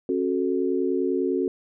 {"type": "chord", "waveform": "sine", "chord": "F# minor", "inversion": "second", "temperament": "equal with one note detuned", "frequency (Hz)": [270.7, 370, 440], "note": ["C#4", "F#4", "A4"], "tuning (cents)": [-41, 0, 0], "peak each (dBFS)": [-26, -24, -28], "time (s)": [0.09, 1.48], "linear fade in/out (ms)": 2, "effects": []}